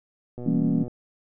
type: click train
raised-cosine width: 2 ms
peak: -24 dBFS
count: 62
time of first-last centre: 0.38-0.88 s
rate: 122 Hz
type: chord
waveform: sine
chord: E diminished seventh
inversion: none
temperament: equal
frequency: 164.81 / 196 / 233.1 / 277.2 Hz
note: E3 / G3 / Bb3 / Db4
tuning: 0 / 0 / 0 / 0 cents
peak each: -25 / -28 / -24 / -26 dBFS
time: 0.46-0.84 s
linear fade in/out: 5 ms
effects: none